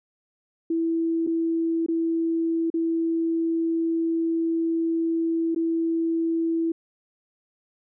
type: tone with dropouts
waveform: sine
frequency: 329.6 Hz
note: E4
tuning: in tune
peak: -21 dBFS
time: 0.7-6.72 s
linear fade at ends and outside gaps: 5 ms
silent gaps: 1.267-1.272 / 1.863-1.884 / 2.702-2.74 / 5.548-5.56 s
effects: none